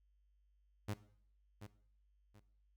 sawtooth tone with echo, 103.83 Hz, G#2, in tune, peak -34 dBFS, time 0.88-0.94 s, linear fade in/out 10 ms, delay 730 ms, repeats 2, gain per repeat -11 dB, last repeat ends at 2.4 s, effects noise-tail reverb RT60 0.6 s tail -17 dB re dry + added 50 Hz sine -70 dBFS peak until 2.76 s

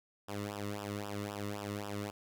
sawtooth tone with flanger, 102.5 Hz, G#2, 22 cents flat, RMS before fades -40 dBFS, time 0.28-2.11 s, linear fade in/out 10 ms, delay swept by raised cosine 0.46 to 1.29 ms, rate 3.8 Hz, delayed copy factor -1, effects none

